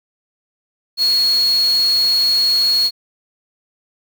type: tone in noise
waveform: sine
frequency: 4324 Hz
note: C#8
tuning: 44 cents flat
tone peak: -12 dBFS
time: 0.97-2.91 s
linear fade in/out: 50 ms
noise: white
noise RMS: -30 dBFS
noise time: 0.97-2.91 s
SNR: +15 dB
effects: none